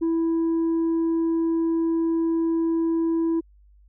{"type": "tone", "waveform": "sine", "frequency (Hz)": 329.6, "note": "E4", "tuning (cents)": 0, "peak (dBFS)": -17, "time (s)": [0.01, 3.41], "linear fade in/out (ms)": 20, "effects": ["tanh soft clip ceiling -19 dBFS", "added 50 Hz sine -51 dBFS peak until 3.88 s"]}